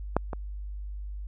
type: clicks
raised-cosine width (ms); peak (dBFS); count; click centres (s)
1; -8 / -19; 2; 0.166 / 0.332
effects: added 50 Hz sine -34 dBFS peak until 1.27 s